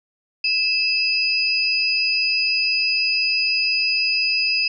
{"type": "tone pair together", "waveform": "sine", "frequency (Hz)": [2624, 4953], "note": ["E7", "D#8"], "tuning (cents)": [-9, -9], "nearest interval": "major seventh", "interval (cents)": 1100, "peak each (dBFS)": -20, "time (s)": [0.44, 4.68], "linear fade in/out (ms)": 5, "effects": []}